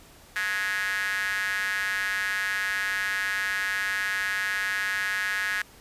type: tone with high-pass filter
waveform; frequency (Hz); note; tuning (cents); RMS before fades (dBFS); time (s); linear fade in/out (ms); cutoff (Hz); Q
square; 98; G2; 0; -28; 0.36-5.62; 0; 1700; 7
effects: pink hiss -52 dBFS RMS until 5.8 s + resampled to 32000 Hz